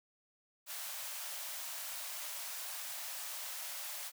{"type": "high-pass noise", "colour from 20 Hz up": "white", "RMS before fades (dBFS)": -43, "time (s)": [0.66, 4.12], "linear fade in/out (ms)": 50, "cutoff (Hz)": 550, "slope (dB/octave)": 96, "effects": []}